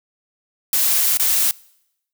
blue noise with dropouts, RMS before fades -17 dBFS, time 0.73-1.51 s, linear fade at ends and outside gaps 1 ms, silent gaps 1.172-1.197 s, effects noise-tail reverb RT60 0.8 s tail -24 dB re dry

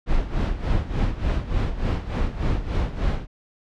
brown noise with tremolo, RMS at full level -20 dBFS, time 0.06-3.27 s, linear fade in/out 50 ms, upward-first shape sine, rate 3.4 Hz, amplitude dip 75%, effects low-pass 4000 Hz 12 dB/octave

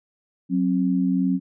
sine tone pair together, 185 / 267.3 Hz, F#3 / C4, 0 / +37 cents, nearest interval tritone, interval 637 cents, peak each -21 dBFS, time 0.49-1.4 s, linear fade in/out 50 ms, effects none

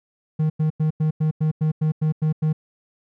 triangle tone bursts, 155.56 Hz, D#3, in tune, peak -15 dBFS, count 11, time 0.39-2.53 s, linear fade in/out 10 ms, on 110 ms, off 93 ms, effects none

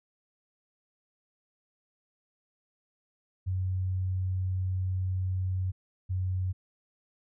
sine tone pair in turn, 93 / 92.64 Hz, F#2 / F#2, +9 / +3 cents, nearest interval unison, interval 6 cents, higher first, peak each -27 dBFS, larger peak neither, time 3.46-5.72 / 6.09-6.53 s, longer first, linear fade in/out 20 ms, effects none

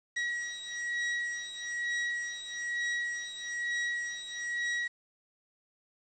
40% pulse beating tone pair, 1913 / 1914.1 Hz, A#6 / A#6, +44 / +45 cents, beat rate 1.1 Hz, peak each -35 / -34 dBFS, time 0.16-4.88 s, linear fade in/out 10 ms, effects resampled to 16000 Hz + 9-bit

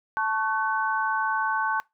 sine chord, F# minor, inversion first, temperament equal with one note detuned, 880 / 1108.7 / 1513.7 Hz, A5 / C#6 / F#6, 0 / 0 / +39 cents, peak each -27 / -28 / -27 dBFS, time 0.17-1.8 s, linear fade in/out 0 ms, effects noise-tail reverb RT60 0.2 s tail -23 dB re dry

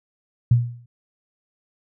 sine tone with exponential decay, 119.7 Hz, A#2, 46 cents sharp, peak -9 dBFS, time 0.51-0.86 s, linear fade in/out 5 ms, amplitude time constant 75 ms, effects none

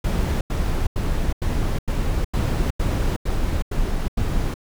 brown noise bursts, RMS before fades -21 dBFS, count 10, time 0.04-4.541 s, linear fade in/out 5 ms, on 370 ms, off 89 ms, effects none

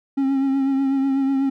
triangle tone with vibrato, 271.1 Hz, C#4, 38 cents flat, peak -15 dBFS, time 0.17-1.5 s, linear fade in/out 10 ms, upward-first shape triangle, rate 8.1 Hz, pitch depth 37 cents each way, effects none

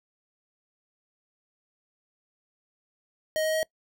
square tone with pitch steps, 626 / 629.6 / 633.3 Hz, D#5 / D#5 / D#5, +10 / +20 / +30 cents, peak -25 dBFS, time 3.36-3.63 s, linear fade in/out 0 ms, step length 90 ms, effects noise-tail reverb RT60 0.1 s tail -23 dB re dry

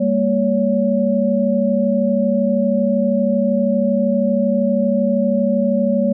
sine tone cluster, 199.5 / 232.2 / 563 Hz, G3 / A#3 / C#5, +31 / -7 / +27 cents, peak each -18 dBFS, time 0-6.13 s, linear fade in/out 10 ms, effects none

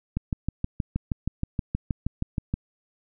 click train, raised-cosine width 5 ms, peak -13 dBFS, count 16, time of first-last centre 0.17-2.54 s, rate 6.33 Hz, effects none

